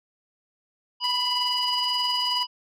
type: harmonic tone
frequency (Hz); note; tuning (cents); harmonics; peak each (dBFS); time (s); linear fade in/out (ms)
983; B5; -8; 1 / 3 / 5; -28 / -26 / -26; 1-2.47; 50
type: tone with tremolo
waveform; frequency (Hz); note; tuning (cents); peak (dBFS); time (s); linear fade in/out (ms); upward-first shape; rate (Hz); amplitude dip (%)
sawtooth; 1005; B5; +30; -27; 1.04-2.43; 0; triangle; 19; 80
effects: MP3 64 kbps